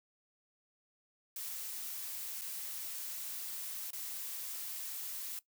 blue noise with dropouts, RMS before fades -42 dBFS, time 1.36-5.39 s, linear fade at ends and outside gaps 2 ms, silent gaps 2.412-2.416 / 3.906-3.931 s, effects noise-tail reverb RT60 0.1 s tail -17 dB re dry

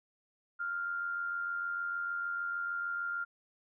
sine tone with amplitude modulation, 1396.9 Hz, F6, in tune, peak -31 dBFS, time 0.59-3.25 s, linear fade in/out 20 ms, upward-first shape sine, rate 86.6 Hz, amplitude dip 45%, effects none

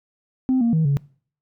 sine tone with pitch steps, 259.1 / 233.1 / 159.7 / 140.9 Hz, C4 / A#3 / D#3 / C#3, -17 / 0 / +45 / +29 cents, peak -14 dBFS, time 0.49-0.97 s, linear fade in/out 0 ms, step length 120 ms, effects noise-tail reverb RT60 0.5 s tail -24 dB re dry + tanh soft clip ceiling -13 dBFS

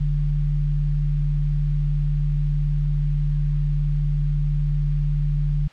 sine tone pair together, 40.84 / 146.83 Hz, E1 / D3, -15 / 0 cents, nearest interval octave + minor seventh, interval 2215 cents, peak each -21 / -21 dBFS, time 0-5.68 s, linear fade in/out 10 ms, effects white hiss -49 dBFS RMS until 5.72 s + low-pass 3000 Hz 12 dB/octave

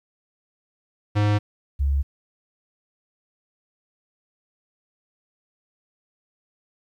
square / sine tone pair in turn, 104.2 / 69.55 Hz, G#2 / C#2, +6 / +6 cents, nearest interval perfect fifth, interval 700 cents, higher first, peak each -18 dBFS, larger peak neither, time 1.15-1.39 / 1.79-2.03 s, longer neither, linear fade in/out 20 ms, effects low-pass 4000 Hz 12 dB/octave + 10-bit

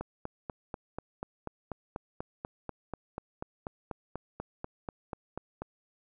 click train, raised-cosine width 1 ms, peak -22 dBFS, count 24, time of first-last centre 0.01-5.62 s, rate 4.1 Hz, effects none

